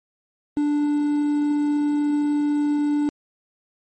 triangle tone with quantisation, 293.7 Hz, D4, in tune, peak -16 dBFS, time 0.57-3.09 s, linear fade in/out 0 ms, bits 7, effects MP3 32 kbps

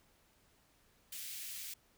white high-pass noise, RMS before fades -45 dBFS, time 1.12-1.74 s, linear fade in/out 5 ms, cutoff 2000 Hz, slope 24 dB/octave, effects pink hiss -70 dBFS RMS until 1.97 s

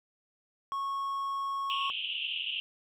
triangle tone, 1100 Hz, C#6, 14 cents flat, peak -29 dBFS, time 0.72-1.9 s, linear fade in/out 0 ms
pink band-pass noise, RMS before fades -35 dBFS, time 1.7-2.6 s, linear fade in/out 0 ms, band 2700 to 3200 Hz, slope 96 dB/octave
effects none

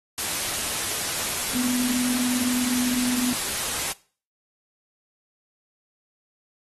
sine tone in noise, 248.6 Hz, B3, 12 cents sharp, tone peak -24 dBFS, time 1.55-3.33 s, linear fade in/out 0 ms, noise white, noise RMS -27 dBFS, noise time 0.18-3.92 s, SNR 0 dB, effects noise-tail reverb RT60 0.4 s tail -20 dB re dry + AAC 32 kbps

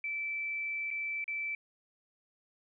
sine tone with dropouts, 2323 Hz, D7, 20 cents flat, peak -33 dBFS, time 0.04-1.55 s, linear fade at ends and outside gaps 2 ms, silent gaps 0.905-0.911 / 1.242-1.279 s, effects none

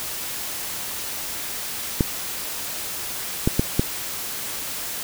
clicks, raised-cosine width 3 ms, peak -4 dBFS, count 4, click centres 2.008 / 3.475 / 3.595 / 3.795 s, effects white hiss -30 dBFS RMS until 5.03 s

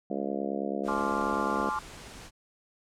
harmonic tone, 69.3 Hz, C#2, in tune, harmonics 3 / 4 / 5 / 6 / 7 / 8 / 9 / 10, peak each -35 / -36 / -37 / -38 / -38 / -39 / -40 / -40 dBFS, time 0.1-1.7 s, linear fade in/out 5 ms
pink low-pass noise, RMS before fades -46 dBFS, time 0.83-2.31 s, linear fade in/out 50 ms, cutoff 9600 Hz, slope 24 dB/octave
sine chord, D minor seventh, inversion second, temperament equal with one note detuned, 857.9 / 1046.5 / 1174.7 / 1396.9 Hz, A5 / C6 / D6 / F6, -44 / 0 / 0 / 0 cents, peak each -34 / -34 / -33 / -37 dBFS, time 0.88-1.79 s, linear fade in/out 2 ms
effects none

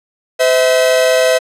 45% pulse tone pair together, 511.7 / 646 Hz, C5 / E5, -39 / -35 cents, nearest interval major third, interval 404 cents, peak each -12 dBFS, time 0.39-1.39 s, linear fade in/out 20 ms, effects low-pass 12000 Hz 12 dB/octave

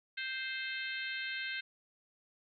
harmonic tone, 523.3 Hz, C5, in tune, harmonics 3 / 4 / 5 / 6 / 7 / 8, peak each -40 / -42 / -44 / -46 / -47 / -48 dBFS, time 0.17-1.61 s, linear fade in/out 10 ms, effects none

